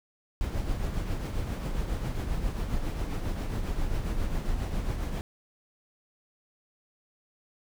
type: noise with tremolo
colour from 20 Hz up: brown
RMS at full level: -28 dBFS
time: 0.41-5.21 s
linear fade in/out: 0 ms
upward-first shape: triangle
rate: 7.4 Hz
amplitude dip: 50%
effects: none